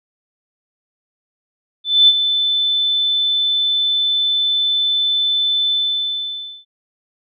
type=tone with ADSR envelope; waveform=sine; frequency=3520 Hz; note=A7; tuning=in tune; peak=-5 dBFS; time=1.84-6.65 s; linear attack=240 ms; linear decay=42 ms; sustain=-9 dB; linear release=930 ms; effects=none